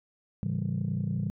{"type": "chord", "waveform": "sine", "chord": "A dominant seventh", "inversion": "none", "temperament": "equal with one note detuned", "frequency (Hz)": [107.67, 138.59, 164.81, 196], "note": ["A2", "C#3", "E3", "G3"], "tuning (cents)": [-37, 0, 0, 0], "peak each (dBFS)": -32, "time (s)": [0.43, 1.3], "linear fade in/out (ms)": 0, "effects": ["tanh soft clip ceiling -21 dBFS"]}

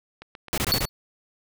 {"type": "click train", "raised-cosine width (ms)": 0.3, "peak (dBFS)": -24, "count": 5, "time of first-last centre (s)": [0.22, 0.746], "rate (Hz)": 7.6}
{"type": "noise bursts", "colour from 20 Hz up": "pink", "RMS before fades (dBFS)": -25, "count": 5, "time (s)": [0.53, 0.853], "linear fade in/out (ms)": 0, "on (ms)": 47, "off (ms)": 22}
{"type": "tone with exponential decay", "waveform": "square", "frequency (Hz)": 4435, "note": "C#8", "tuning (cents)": 0, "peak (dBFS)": -16, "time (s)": [0.72, 0.89], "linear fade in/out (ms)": 0, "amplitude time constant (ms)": 36}
{"effects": []}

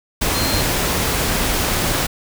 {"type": "tone in noise", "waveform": "sine", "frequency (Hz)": 4186, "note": "C8", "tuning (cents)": 0, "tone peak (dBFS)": -24, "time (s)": [0.34, 0.62], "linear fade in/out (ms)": 10, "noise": "pink", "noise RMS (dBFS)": -19, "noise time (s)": [0.21, 2.07], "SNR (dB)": -8, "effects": []}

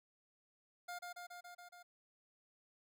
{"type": "tone with echo", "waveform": "25% pulse", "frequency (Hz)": 707, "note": "F5", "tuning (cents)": 21, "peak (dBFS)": -40, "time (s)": [0.88, 0.99], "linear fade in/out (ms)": 10, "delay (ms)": 140, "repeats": 6, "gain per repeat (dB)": -2, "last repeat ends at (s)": 1.83, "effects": []}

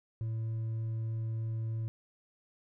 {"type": "tone with hard clipping", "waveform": "sine", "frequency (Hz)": 112.1, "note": "A2", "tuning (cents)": 33, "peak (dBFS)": -33, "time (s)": [0.21, 1.88], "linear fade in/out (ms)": 0, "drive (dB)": 2, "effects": []}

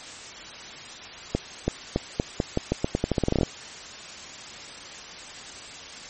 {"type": "accelerating click train", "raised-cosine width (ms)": 2, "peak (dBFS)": -8, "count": 19, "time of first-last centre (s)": [1.35, 3.432], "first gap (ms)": 330, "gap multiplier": 0.85, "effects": ["white hiss -40 dBFS RMS until 6.09 s", "MP3 32 kbps"]}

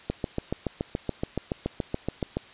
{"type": "click train", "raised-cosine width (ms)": 2, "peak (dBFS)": -13, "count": 17, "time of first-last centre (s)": [0.1, 2.37], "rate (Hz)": 7.05, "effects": ["white hiss -49 dBFS RMS until 2.53 s", "resampled to 8000 Hz"]}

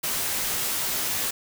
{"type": "noise with comb filter", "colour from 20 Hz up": "white", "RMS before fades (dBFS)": -27, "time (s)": [0.03, 1.31], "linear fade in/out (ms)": 10, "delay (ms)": 15, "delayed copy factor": -0.55, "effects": []}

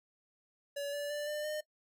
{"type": "tone with pitch steps", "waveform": "square", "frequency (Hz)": [569, 578.6, 588.4, 598.3, 608.4], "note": ["C#5", "D5", "D5", "D5", "D#5"], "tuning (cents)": [45, -26, 3, 32, -39], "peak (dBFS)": -36, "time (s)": [0.76, 1.61], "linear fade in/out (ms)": 10, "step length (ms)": 170, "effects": ["noise-tail reverb RT60 0.1 s tail -19 dB re dry"]}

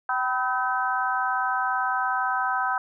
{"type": "harmonic tone with a mistuned harmonic", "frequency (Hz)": 256.1, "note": "C4", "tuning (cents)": -37, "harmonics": [3, 4, 5, 6], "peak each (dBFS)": [-28, -28, -28, -28], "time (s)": [0.09, 2.78], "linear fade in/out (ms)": 2, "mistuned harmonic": 4, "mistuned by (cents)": -52, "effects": []}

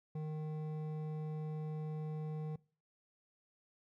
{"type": "tone with hard clipping", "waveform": "sine", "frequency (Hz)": 154.4, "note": "D#3", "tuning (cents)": -13, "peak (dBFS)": -40, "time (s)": [0.15, 2.56], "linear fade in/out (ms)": 5, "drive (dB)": 10, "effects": ["noise-tail reverb RT60 0.4 s tail -22 dB re dry"]}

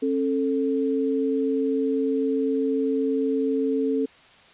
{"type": "tone pair together", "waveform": "sine", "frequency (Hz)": [269.8, 441.9], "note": ["C#4", "A4"], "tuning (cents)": [-47, 7], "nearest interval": "major sixth", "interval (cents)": 854, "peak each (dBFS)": [-23, -24], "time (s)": [0.02, 4.06], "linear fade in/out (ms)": 10, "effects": ["white hiss -52 dBFS RMS until 4.53 s", "resampled to 8000 Hz"]}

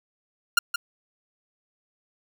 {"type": "tone with echo", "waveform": "sawtooth", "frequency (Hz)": 1403, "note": "F6", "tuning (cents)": 8, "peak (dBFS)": -11, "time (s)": [0.57, 0.59], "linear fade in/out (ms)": 5, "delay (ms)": 170, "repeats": 1, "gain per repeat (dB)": -9, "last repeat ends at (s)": 0.76, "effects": []}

